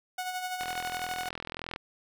sawtooth tone with tremolo, 735 Hz, F#5, 12 cents flat, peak -27 dBFS, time 0.18-1.29 s, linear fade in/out 5 ms, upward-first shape sine, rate 12 Hz, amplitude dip 50%
click train, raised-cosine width 0.3 ms, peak -20 dBFS, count 49, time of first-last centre 0.61-1.761 s, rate 41.7 Hz
effects none

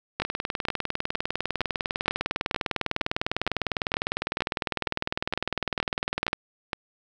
two click trains, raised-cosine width 0.3 ms, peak -11 / -9 dBFS, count 15 / 123, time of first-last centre 0.22-6.732 / 0.2-6.331 s, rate 2.15 / 19.9 Hz, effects none

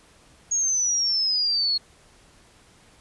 sine exponential sweep, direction down, 6645 to 4300 Hz, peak -20 dBFS, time 0.51-1.78 s, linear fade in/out 10 ms, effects pink hiss -55 dBFS RMS until 3 s + resampled to 24000 Hz

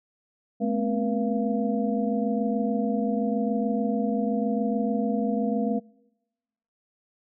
sine tone cluster, 215.2 / 241.6 / 262.5 / 478.5 / 683 Hz, A3 / B3 / C4 / A#4 / F5, -38 / -38 / +6 / +45 / -39 cents, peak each -25 / -32 / -30 / -31 / -32 dBFS, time 0.6-5.8 s, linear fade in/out 20 ms, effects noise-tail reverb RT60 1.0 s tail -26 dB re dry

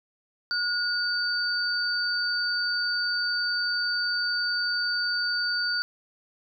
sine tone pair together, 1446 / 4591 Hz, F#6 / D8, -40 / -40 cents, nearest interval octave + minor sixth, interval 2000 cents, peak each -27 dBFS, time 0.51-5.82 s, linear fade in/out 0 ms, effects none

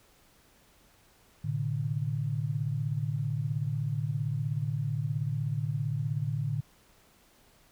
sine tone cluster, 112.5 / 131.3 / 148.2 Hz, A2 / C3 / D3, +39 / +6 / +16 cents, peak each -32 / -37 / -31 dBFS, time 1.44-6.61 s, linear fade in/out 10 ms, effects pink hiss -62 dBFS RMS until 7.71 s

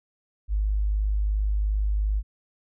sine tone, 51.4 Hz, G#1, 17 cents flat, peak -21 dBFS, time 0.48-2.23 s, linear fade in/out 50 ms, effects none

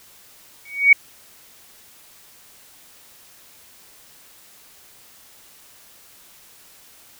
sine tone with exponential growth, 2245 Hz, C#7, 21 cents sharp, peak -4 dBFS, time 0.65-0.93 s, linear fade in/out 5 ms, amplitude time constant 60 ms, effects white hiss -49 dBFS RMS until 7.19 s

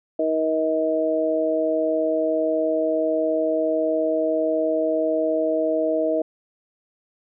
harmonic tone, 158.5 Hz, D#3, 32 cents sharp, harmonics 2 / 3 / 4, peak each -25 / -25 / -21 dBFS, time 0.19-6.22 s, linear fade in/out 5 ms, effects none

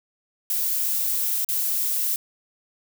violet noise with dropouts, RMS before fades -24 dBFS, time 0.5-2.16 s, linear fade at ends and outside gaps 1 ms, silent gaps 1.447-1.488 s, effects none

